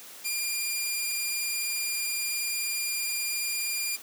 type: tone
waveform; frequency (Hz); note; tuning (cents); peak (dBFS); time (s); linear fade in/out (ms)
10% pulse; 2403; D7; +39; -19; 0.24-3.97; 20
effects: white hiss -46 dBFS RMS until 4.02 s + high-pass 200 Hz 12 dB/octave